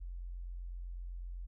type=tone; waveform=sine; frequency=43.97 Hz; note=F1; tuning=13 cents sharp; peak=-40 dBFS; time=0-1.47 s; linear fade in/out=20 ms; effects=none